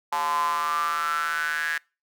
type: tone with high-pass filter sweep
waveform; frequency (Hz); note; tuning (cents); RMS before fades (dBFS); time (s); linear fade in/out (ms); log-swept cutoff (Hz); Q
square; 78.8; D#2; +23; -26; 0.12-1.78; 5; 920 to 1700; 9.8
effects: noise-tail reverb RT60 0.3 s tail -25 dB re dry